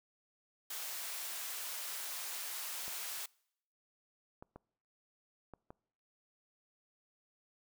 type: high-pass noise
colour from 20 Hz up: white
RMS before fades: -42 dBFS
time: 0.7-3.26 s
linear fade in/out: 5 ms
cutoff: 650 Hz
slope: 12 dB/octave
type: clicks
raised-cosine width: 1 ms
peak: -35 dBFS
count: 5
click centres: 2.88 / 4.425 / 4.56 / 5.537 / 5.705 s
effects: noise-tail reverb RT60 0.7 s tail -25 dB re dry